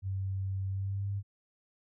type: tone with pitch glide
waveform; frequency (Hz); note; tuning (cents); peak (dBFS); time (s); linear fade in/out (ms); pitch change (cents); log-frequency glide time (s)
sine; 96.2 to 99.65; G2 to G2; -32 to +29; -31; 0.02-1.23; 50; +61; 0.69-1.08
effects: none